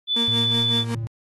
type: tone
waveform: sine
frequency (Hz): 3486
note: A7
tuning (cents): -17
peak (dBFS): -19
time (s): 0.07-0.85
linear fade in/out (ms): 50
type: tone with tremolo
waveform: 35% pulse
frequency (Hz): 233.1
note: A#3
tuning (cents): 0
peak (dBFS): -22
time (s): 0.16-0.95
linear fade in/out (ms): 5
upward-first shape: sine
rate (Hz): 5.4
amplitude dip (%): 70
type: tone with vibrato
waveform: triangle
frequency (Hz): 113.4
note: A#2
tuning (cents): -47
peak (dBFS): -24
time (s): 0.28-1.07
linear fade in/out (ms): 0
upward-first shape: triangle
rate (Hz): 2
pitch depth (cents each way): 9
effects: AAC 32 kbps